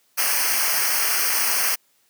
white noise with comb filter, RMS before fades -21 dBFS, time 0.17-1.76 s, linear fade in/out 20 ms, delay 0.27 ms, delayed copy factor -1, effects white hiss -63 dBFS RMS until 2.09 s + high-pass 150 Hz 12 dB/octave

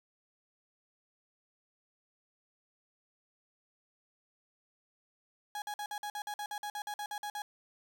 35% pulse tone bursts, 830.6 Hz, G#5, in tune, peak -35 dBFS, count 16, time 5.55-7.42 s, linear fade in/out 2 ms, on 70 ms, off 50 ms, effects 11-bit

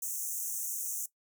pink high-pass noise, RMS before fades -36 dBFS, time 0.02-1.06 s, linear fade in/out 5 ms, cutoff 6000 Hz, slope 96 dB/octave, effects noise-tail reverb RT60 0.1 s tail -17 dB re dry

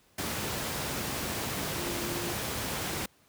sine tone in noise, 347.1 Hz, F4, 11 cents flat, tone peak -37 dBFS, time 1.76-2.33 s, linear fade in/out 5 ms, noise pink, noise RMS -33 dBFS, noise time 0.18-3.06 s, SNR -7 dB, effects pink hiss -64 dBFS RMS until 3.28 s + high-pass 80 Hz 12 dB/octave

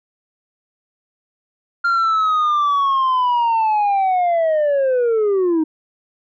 sine linear sweep, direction down, 1396.9 to 307.5 Hz, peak -11 dBFS, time 1.84-5.64 s, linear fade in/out 10 ms, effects tanh soft clip ceiling -13 dBFS

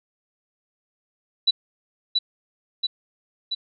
sine tone with echo, 3951 Hz, B7, in tune, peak -14 dBFS, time 1.47-1.51 s, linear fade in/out 10 ms, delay 680 ms, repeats 3, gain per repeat -3 dB, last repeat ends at 3.55 s, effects none

